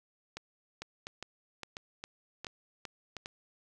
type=two click trains; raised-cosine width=0.2 ms; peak=-23 / -23 dBFS; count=5 / 7; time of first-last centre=0.37-3.167 / 0.82-3.259 s; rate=1.43 / 2.46 Hz; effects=none